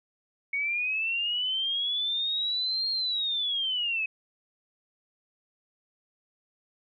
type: linear two-way sweep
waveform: sine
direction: up then down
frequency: 2217 to 4250 to 2537 Hz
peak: -26 dBFS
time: 0.53-4.06 s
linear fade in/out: 5 ms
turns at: 2.9 s
effects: none